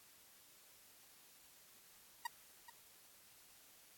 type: tone with echo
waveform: 30% pulse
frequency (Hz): 948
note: A#5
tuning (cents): +29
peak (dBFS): -35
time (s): 2.25-2.27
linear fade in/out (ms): 5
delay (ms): 430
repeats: 1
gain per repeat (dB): -14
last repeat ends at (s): 2.7
effects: white hiss -64 dBFS RMS until 3.97 s + AAC 64 kbps